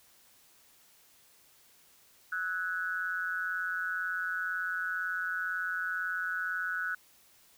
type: tone with amplitude modulation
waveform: sine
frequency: 1480 Hz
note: F#6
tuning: in tune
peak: -27 dBFS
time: 2.32-6.95 s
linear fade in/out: 5 ms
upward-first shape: sine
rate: 178 Hz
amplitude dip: 85%
effects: white hiss -62 dBFS RMS until 7.57 s